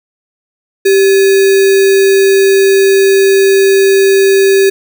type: tone with sample-and-hold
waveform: sine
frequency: 390 Hz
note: G4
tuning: 9 cents flat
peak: -4 dBFS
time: 0.85-4.7 s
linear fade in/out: 10 ms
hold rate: 2100 Hz
effects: none